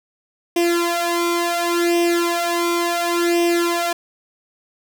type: tone with flanger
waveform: sawtooth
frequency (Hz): 343.6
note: F4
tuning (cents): -28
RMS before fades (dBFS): -19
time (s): 0.56-3.93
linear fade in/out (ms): 5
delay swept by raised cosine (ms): 0.35 to 2.05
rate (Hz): 0.7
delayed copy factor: +0.85
effects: none